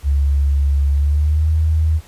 sine tone with pitch glide, 70.3 to 78.91 Hz, C#2 to D#2, +25 to +25 cents, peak -12 dBFS, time 0.03-2.01 s, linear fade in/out 50 ms, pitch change +200 cents, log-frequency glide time 0.92-1.51 s, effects pink hiss -46 dBFS RMS until 2.07 s + resampled to 32000 Hz

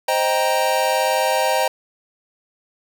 square chord, C minor seventh, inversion none, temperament equal with one note detuned, 523.3 / 622.3 / 784 / 938.3 Hz, C5 / Eb5 / G5 / Bb5, 0 / 0 / 0 / +11 cents, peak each -23 dBFS, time 0.08-1.68 s, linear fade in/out 5 ms, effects none

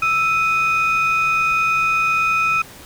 sine tone pair together, 1318.5 / 2490 Hz, E6 / D#7, 0 / +1 cents, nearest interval major seventh, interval 1101 cents, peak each -16 / -16 dBFS, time 0.02-2.62 s, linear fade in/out 5 ms, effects tanh soft clip ceiling -11 dBFS + pink hiss -40 dBFS RMS until 2.85 s

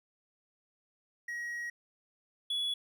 triangle tone pair in turn, 1900 / 3392 Hz, A#6 / G#7, +33 / +36 cents, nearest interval minor seventh, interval 1003 cents, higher second, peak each -34 / -29 dBFS, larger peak second, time 1.28-1.7 / 2.5-2.74 s, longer first, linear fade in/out 5 ms, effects none

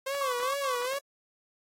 sawtooth tone with vibrato, 523.3 Hz, C5, in tune, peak -26 dBFS, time 0.06-0.99 s, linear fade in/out 10 ms, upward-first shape sine, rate 2.4 Hz, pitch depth 130 cents each way
triangle tone with tremolo, 1130 Hz, C#6, 33 cents sharp, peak -28 dBFS, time 0.21-0.86 s, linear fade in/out 2 ms, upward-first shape square, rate 4.6 Hz, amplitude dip 55%
effects AAC 48 kbps

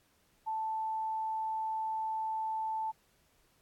sine tone, 880 Hz, A5, in tune, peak -32 dBFS, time 0.46-2.92 s, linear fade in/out 20 ms, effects pink hiss -70 dBFS RMS until 3.61 s + AAC 64 kbps

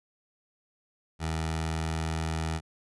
15% pulse tone with notch filter, 80.2 Hz, E2, 47 cents flat, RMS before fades -31 dBFS, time 1.19-2.61 s, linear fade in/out 50 ms, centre 270 Hz, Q 1.4, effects resampled to 24000 Hz

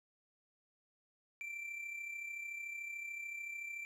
triangle tone with amplitude modulation, 2349 Hz, D7, in tune, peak -38 dBFS, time 1.41-3.85 s, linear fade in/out 0 ms, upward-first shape sine, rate 33.6 Hz, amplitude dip 50%, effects none

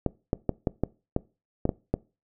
clicks, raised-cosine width 2 ms, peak -10 dBFS, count 9, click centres 0.063 / 0.331 / 0.493 / 0.672 / 0.836 / 1.164 / 1.654 / 1.692 / 1.94 s, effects noise-tail reverb RT60 0.3 s tail -22 dB re dry

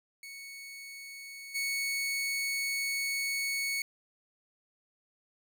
sawtooth tone with level steps, 2217 Hz, C#7, in tune, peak -40 / -27 dBFS, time 0.23-3.82 s, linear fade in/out 2 ms, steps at 1.54 s, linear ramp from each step 20 ms, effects none

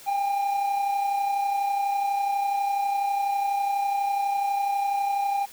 triangle tone pair together, 799 / 831.1 Hz, G5 / G#5, +33 / +1 cents, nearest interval minor second, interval 68 cents, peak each -21 / -32 dBFS, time 0.06-5.46 s, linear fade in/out 20 ms, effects white hiss -47 dBFS RMS until 5.52 s

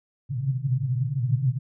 white band-pass noise, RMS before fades -25 dBFS, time 0.29-1.59 s, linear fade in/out 20 ms, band 120 to 140 Hz, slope 96 dB/octave, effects none

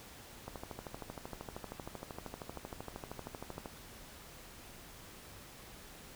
click train, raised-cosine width 1 ms, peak -28 dBFS, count 42, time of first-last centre 0.48-3.658 s, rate 12.9 Hz, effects pink hiss -53 dBFS RMS until 6.15 s

